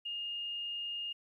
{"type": "tone", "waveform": "sine", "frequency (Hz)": 2835, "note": "F7", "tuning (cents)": 25, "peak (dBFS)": -36, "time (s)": [0.05, 1.13], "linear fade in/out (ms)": 10, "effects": ["12-bit"]}